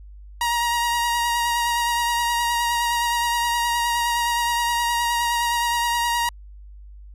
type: tone with vibrato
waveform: sawtooth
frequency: 946 Hz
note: A#5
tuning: 25 cents sharp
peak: -16 dBFS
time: 0.41-6.29 s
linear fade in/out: 2 ms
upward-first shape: sine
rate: 9.6 Hz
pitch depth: 19 cents each way
effects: added 50 Hz sine -39 dBFS peak until 7.14 s + resampled to 32000 Hz